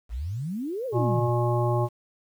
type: exponential two-way sweep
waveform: sine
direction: up then down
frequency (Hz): 50.1 to 544 to 91.2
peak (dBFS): -28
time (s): 0.09-1.31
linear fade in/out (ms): 50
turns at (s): 0.86
type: harmonic tone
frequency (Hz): 120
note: B2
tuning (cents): -49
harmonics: 1 / 3 / 5 / 7 / 9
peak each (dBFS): -23 / -28 / -30 / -31 / -33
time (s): 0.92-1.89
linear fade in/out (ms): 50
effects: 9-bit

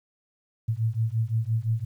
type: beating tone pair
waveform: sine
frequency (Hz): 109.7 / 115.5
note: A2 / A#2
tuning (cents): -5 / -16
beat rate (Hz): 5.8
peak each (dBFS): -26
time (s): 0.68-1.85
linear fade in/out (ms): 10
effects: 10-bit

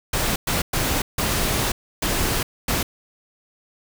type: noise bursts at uneven times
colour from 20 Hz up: pink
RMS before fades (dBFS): -22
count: 6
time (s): 0.13-0.36 / 0.47-0.62 / 0.73-1.02 / 1.18-1.72 / 2.02-2.43 / 2.68-2.83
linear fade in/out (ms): 5
effects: none

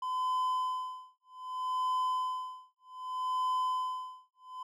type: tone with tremolo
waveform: triangle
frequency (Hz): 1017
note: C6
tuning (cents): -50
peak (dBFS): -26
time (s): 0.02-4.63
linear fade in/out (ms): 5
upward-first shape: sine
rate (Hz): 0.64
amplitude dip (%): 100
effects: none

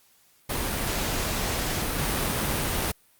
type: noise with level steps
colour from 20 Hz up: pink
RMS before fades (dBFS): -28 / -26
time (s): 0.49-2.92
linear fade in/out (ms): 10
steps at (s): 1.98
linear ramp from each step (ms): 20
effects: white hiss -61 dBFS RMS until 3.19 s + Opus 48 kbps

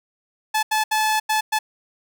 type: tone bursts at uneven times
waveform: sawtooth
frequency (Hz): 865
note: A5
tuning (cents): -30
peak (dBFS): -14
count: 5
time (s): 0.54-0.63 / 0.71-0.84 / 0.91-1.2 / 1.29-1.41 / 1.52-1.59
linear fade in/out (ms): 10
effects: none

